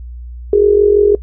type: tone with amplitude modulation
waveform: sine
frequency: 411 Hz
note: G#4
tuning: 18 cents flat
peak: -3 dBFS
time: 0.53-1.15 s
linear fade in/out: 2 ms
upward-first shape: sine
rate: 46 Hz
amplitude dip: 80%
effects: noise-tail reverb RT60 0.1 s tail -20 dB re dry + added 60 Hz sine -26 dBFS peak until 1.22 s